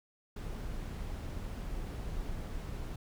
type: noise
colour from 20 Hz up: brown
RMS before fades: -39 dBFS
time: 0.36-2.96 s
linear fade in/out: 5 ms
effects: none